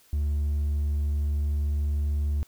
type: tone with hard clipping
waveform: sine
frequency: 73.3 Hz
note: D2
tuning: 3 cents flat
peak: -24 dBFS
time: 0.13-2.43 s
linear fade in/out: 0 ms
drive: 2 dB
effects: white hiss -59 dBFS RMS until 2.47 s